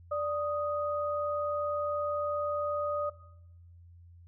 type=tone pair together; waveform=sine; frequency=587.3 / 1244.5 Hz; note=D5 / D#6; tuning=0 / 0 cents; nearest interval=octave + minor second; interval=1300 cents; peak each=-30 / -34 dBFS; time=0.11-3.1 s; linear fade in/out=10 ms; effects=noise-tail reverb RT60 0.8 s tail -17 dB re dry + added 86 Hz sine -51 dBFS peak until 4.27 s